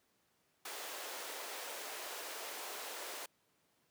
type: high-pass noise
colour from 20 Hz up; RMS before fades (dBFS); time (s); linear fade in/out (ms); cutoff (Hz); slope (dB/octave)
pink; -45; 0.65-3.26; 5; 420; 24
effects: pink hiss -75 dBFS RMS until 3.9 s + high-pass 150 Hz 12 dB/octave